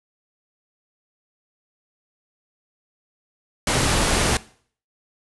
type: low-pass noise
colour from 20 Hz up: pink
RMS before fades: -20 dBFS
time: 3.67-4.37 s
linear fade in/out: 2 ms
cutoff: 11000 Hz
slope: 96 dB/octave
effects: noise-tail reverb RT60 0.5 s tail -19 dB re dry